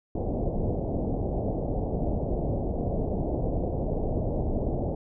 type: low-pass noise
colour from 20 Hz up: pink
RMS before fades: -28 dBFS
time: 0.15-4.95 s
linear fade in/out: 5 ms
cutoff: 730 Hz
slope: 48 dB/octave
effects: none